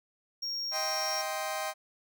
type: tone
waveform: triangle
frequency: 5570 Hz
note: F8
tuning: 5 cents flat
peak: -31 dBFS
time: 0.42-1.22 s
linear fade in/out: 10 ms
type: chord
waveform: sawtooth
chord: C minor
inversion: first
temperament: just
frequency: 627.9 / 784.9 / 1046.5 Hz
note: Eb5 / G5 / C6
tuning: +16 / +2 / 0 cents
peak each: -32 / -32 / -35 dBFS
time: 0.71-1.74 s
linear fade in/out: 50 ms
effects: none